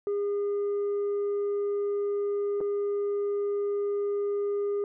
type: tone with dropouts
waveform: sine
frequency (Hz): 406.7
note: G#4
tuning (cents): -36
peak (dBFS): -23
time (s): 0.07-4.84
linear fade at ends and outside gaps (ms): 1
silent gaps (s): 2.605-2.611
effects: tanh soft clip ceiling -25 dBFS